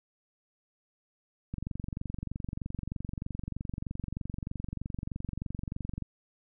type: click train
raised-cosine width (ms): 5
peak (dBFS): -23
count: 105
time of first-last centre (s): 1.54-6.023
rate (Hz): 23.2
effects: none

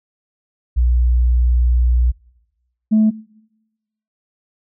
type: tone pair in turn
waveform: sine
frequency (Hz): 60.7 / 216.8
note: B1 / A3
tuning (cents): -29 / -25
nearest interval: octave + minor seventh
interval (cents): 2204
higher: second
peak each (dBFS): -10 / -8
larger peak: second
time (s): 0.76-2.12 / 2.91-3.11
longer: first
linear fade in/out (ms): 20
effects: noise-tail reverb RT60 1.0 s tail -25 dB re dry + tanh soft clip ceiling -7 dBFS

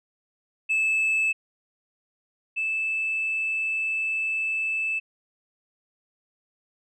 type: tone pair in turn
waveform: sine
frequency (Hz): 2616 / 2628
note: E7 / E7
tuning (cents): -14 / -6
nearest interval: unison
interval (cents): 8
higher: second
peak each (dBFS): -18 / -23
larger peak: first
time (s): 0.69-1.33 / 2.56-5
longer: second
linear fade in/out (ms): 20
effects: tanh soft clip ceiling -19 dBFS

